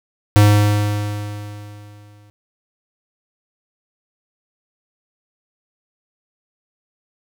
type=tone with exponential decay; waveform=square; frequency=103.83 Hz; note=G#2; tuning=in tune; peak=-7 dBFS; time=0.36-2.3 s; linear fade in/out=0 ms; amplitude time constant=420 ms; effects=none

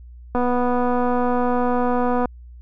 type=click train; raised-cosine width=1 ms; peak=-9 dBFS; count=470; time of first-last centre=0.35-2.257 s; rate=246 Hz; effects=added 60 Hz sine -38 dBFS peak until 2.61 s

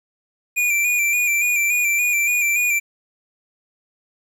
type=tone with vibrato; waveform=square; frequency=2398 Hz; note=D7; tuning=36 cents sharp; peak=-17 dBFS; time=0.56-2.8 s; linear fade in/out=20 ms; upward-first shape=square; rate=3.5 Hz; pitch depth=37 cents each way; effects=9-bit

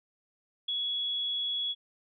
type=tone with ADSR envelope; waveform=sine; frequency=3365 Hz; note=G#7; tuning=22 cents sharp; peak=-27 dBFS; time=0.68-1.75 s; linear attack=8 ms; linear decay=4 ms; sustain=-2 dB; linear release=41 ms; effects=none

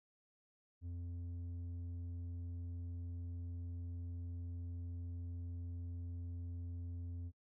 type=tone with low-pass filter; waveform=square; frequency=86.7 Hz; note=F2; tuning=12 cents flat; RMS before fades=-45 dBFS; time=0.81-7.32 s; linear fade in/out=50 ms; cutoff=190 Hz; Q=1.3; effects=noise-tail reverb RT60 0.1 s tail -21 dB re dry

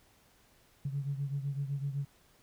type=beating tone pair; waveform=sine; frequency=138.59 / 146.49 Hz; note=C#3 / D3; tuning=0 / -4 cents; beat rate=7.9 Hz; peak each=-33 / -38 dBFS; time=0.85-2.05 s; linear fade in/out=5 ms; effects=tanh soft clip ceiling -25 dBFS + pink hiss -65 dBFS RMS until 2.42 s

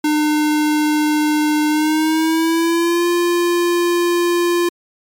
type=tone with pitch glide; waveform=square; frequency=302.4 to 347.4 Hz; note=D#4 to F4; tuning=-49 to -9 cents; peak=-14 dBFS; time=0.04-4.69 s; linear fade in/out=5 ms; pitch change=+240 cents; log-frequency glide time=1.68-3.07 s; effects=MP3 96 kbps

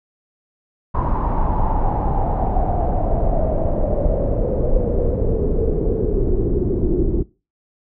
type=noise with low-pass filter sweep; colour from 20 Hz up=brown; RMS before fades=-18 dBFS; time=0.94-7.23 s; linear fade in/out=10 ms; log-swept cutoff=1000 to 340 Hz; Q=6.5; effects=noise-tail reverb RT60 0.3 s tail -21 dB re dry

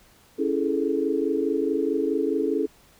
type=chord; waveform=sine; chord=A major seventh; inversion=first; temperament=equal; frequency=277.2 / 329.6 / 415.3 / 440 Hz; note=C#4 / E4 / G#4 / A4; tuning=0 / 0 / 0 / 0 cents; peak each=-27 dBFS; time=0.38-2.67 s; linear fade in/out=20 ms; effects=pink hiss -56 dBFS RMS until 2.99 s

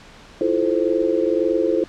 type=chord; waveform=sine; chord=F major seventh; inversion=third; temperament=just; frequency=327.4 / 349.2 / 436.5 / 523.8 Hz; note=E4 / F4 / A4 / C5; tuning=-12 / 0 / -14 / +2 cents; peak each=-22 dBFS; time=0.41-1.84 s; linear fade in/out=2 ms; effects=pink hiss -44 dBFS RMS until 1.88 s + low-pass 5000 Hz 12 dB/octave

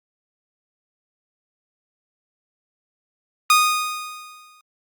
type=tone with exponential decay; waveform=sawtooth; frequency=1237 Hz; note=D#6; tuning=10 cents flat; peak=-7 dBFS; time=3.5-4.61 s; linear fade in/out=2 ms; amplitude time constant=240 ms; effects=Opus 48 kbps

